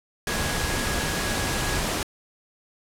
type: tone in noise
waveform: sine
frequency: 1661.2 Hz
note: G#6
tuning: in tune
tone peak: -34 dBFS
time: 0.27-1.78 s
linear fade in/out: 2 ms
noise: pink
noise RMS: -26 dBFS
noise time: 0.27-2.03 s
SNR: -11 dB
effects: low-pass 11000 Hz 12 dB/octave